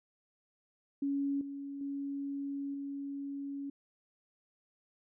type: tone with level steps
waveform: sine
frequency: 279.6 Hz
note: C#4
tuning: 15 cents sharp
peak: -30 / -39 / -35 / -37 dBFS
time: 1.02-3.7 s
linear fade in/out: 5 ms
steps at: 1.41 / 1.81 / 2.74 s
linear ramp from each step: 2 ms
effects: none